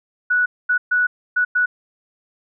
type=tone bursts at uneven times; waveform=sine; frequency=1473 Hz; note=F#6; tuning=8 cents flat; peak=-14 dBFS; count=5; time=0.3-0.46 / 0.69-0.78 / 0.91-1.07 / 1.36-1.45 / 1.55-1.66 s; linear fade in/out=10 ms; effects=none